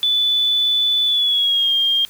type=tone with pitch glide; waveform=sine; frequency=3483 to 3212 Hz; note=A7 to G7; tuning=-18 to +41 cents; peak=-14 dBFS; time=0.03-2.05 s; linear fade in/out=0 ms; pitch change=-141 cents; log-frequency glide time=1.05-1.73 s; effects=white hiss -44 dBFS RMS until 2.09 s